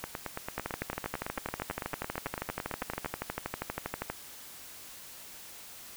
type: two click trains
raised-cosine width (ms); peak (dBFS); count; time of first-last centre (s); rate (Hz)
0.5; -19 / -17; 28 / 45; 0.04-3.047 / 0.58-4.1; 8.98 / 12.5
effects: white hiss -48 dBFS RMS until 5.96 s